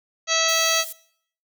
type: harmonic tone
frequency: 652 Hz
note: E5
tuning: 19 cents flat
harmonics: 1 / 2 / 3 / 4 / 5 / 6 / 7 / 9 / 10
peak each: -27 / -27 / -27 / -27 / -27 / -27 / -27 / -27 / -27 dBFS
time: 0.27-0.85 s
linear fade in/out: 50 ms
type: high-pass noise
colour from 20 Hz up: pink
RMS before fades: -35 dBFS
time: 0.48-0.93 s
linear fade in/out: 10 ms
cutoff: 9200 Hz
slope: 12 dB/octave
effects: noise-tail reverb RT60 0.6 s tail -20 dB re dry